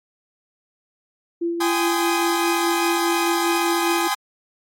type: tone with tremolo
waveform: sine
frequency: 340 Hz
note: F4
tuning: 46 cents flat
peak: -19 dBFS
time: 1.41-4.08 s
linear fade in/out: 10 ms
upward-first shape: triangle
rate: 4.9 Hz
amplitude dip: 45%
type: chord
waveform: sawtooth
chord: Ab major seventh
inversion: third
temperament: equal with one note detuned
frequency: 784 / 830.6 / 1026.2 / 1244.5 Hz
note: G5 / Ab5 / C6 / Eb6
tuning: 0 / 0 / -34 / 0 cents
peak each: -24 / -21 / -23 / -23 dBFS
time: 1.6-4.15 s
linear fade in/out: 10 ms
effects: AAC 48 kbps